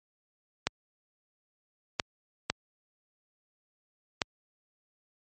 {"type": "clicks", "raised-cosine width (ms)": 0.2, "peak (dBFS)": -8, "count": 4, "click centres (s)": [0.67, 1.998, 2.5, 4.218], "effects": ["high-pass 60 Hz 12 dB/octave", "MP3 32 kbps"]}